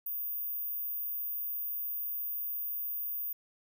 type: tone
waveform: sine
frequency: 14917 Hz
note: A#9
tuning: in tune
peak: -33 dBFS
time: 0.06-3.33 s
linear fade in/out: 5 ms
effects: none